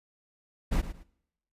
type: noise with echo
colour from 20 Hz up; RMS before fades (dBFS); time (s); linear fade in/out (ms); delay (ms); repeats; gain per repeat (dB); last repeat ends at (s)
brown; -25; 0.71-0.82; 20; 110; 2; -12; 1.04
effects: noise-tail reverb RT60 0.8 s tail -23 dB re dry + resampled to 32000 Hz